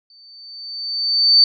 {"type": "tone with exponential growth", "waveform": "sine", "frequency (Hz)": 4560, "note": "C#8", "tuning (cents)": 48, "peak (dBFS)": -6, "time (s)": [0.1, 1.44], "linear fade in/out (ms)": 2, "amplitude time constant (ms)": 290, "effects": []}